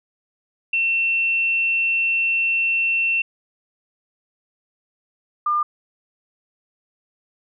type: tone pair in turn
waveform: sine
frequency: 2700 / 1202.7 Hz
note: E7 / D6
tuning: +41 / +41 cents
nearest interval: octave + major second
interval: 1400 cents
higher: first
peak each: -17 dBFS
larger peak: neither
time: 0.73-3.22 / 5.46-5.63 s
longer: first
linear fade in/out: 5 ms
effects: none